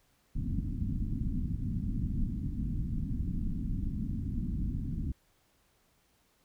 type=low-pass noise; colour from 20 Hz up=pink; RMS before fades=-33 dBFS; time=0.35-5.12 s; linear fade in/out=5 ms; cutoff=270 Hz; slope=48 dB/octave; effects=pink hiss -70 dBFS RMS until 6.44 s